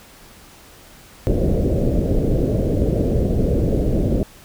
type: low-pass noise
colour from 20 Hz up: pink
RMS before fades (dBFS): -18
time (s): 1.27-4.23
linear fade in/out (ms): 0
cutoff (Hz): 590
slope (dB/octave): 48
effects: pink hiss -45 dBFS RMS until 4.44 s